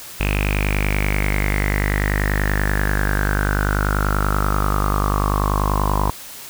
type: tone with low-pass filter sweep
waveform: sawtooth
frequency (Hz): 50.3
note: G1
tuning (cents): +45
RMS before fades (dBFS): -19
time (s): 0.2-6.1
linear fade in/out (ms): 0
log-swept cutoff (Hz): 2600 to 1000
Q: 9.2
effects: white hiss -36 dBFS RMS until 6.49 s